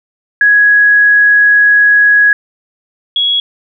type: tone pair in turn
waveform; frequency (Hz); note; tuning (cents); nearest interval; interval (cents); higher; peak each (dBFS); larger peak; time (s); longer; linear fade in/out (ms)
sine; 1668 / 3336; G#6 / G#7; +7 / +7; octave; 1200; second; -4 / -9; first; 0.41-2.33 / 3.16-3.4; first; 2
effects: none

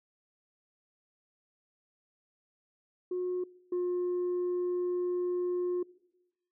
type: tone pair in turn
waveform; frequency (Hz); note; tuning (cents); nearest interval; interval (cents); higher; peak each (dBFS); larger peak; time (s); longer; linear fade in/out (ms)
sine; 362.1 / 357.1; F#4 / F4; -37 / +39; unison; 24; first; -29 / -26; second; 3.11-3.44 / 3.72-5.83; second; 5
effects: noise-tail reverb RT60 1.0 s tail -23 dB re dry + tanh soft clip ceiling -27 dBFS

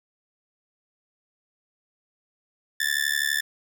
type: tone with amplitude modulation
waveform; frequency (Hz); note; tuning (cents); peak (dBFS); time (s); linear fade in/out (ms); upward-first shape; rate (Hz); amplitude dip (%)
sawtooth; 1760; A6; 0; -15; 2.8-3.41; 5; sine; 72; 100
effects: none

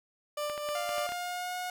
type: tone with tremolo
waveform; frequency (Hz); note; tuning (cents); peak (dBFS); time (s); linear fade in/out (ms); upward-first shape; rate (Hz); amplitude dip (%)
30% pulse; 592; D5; +14; -28; 0.37-1.07; 5; triangle; 3.6; 50
type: clicks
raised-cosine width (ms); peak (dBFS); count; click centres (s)
0.3; -24; 7; 0.498 / 0.578 / 0.689 / 0.892 / 0.982 / 1.091 / 1.121
type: tone with pitch glide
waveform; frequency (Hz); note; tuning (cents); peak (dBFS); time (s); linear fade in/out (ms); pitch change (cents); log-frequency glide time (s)
sawtooth; 698.5 to 724.4; F5 to F#5; 0 to -37; -30; 0.75-1.7; 2; +63; 0.89-1.56
effects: none

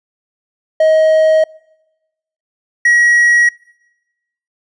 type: tone pair in turn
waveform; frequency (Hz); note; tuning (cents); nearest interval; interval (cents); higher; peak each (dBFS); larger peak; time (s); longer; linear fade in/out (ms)
triangle; 631 / 1908.4; D#5 / A#6; +24 / +40; octave + perfect fifth; 1916; second; -5; neither; 0.8-1.44 / 2.85-3.49; neither; 5
effects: noise-tail reverb RT60 1.0 s tail -26 dB re dry + resampled to 22050 Hz

